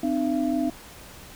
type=tone cluster; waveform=sine; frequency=258.7 / 303.4 / 677 Hz; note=C4 / D#4 / E5; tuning=-19 / -44 / +46 cents; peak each=-25 / -25 / -30 dBFS; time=0.03-0.7 s; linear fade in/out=5 ms; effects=pink hiss -45 dBFS RMS until 1.35 s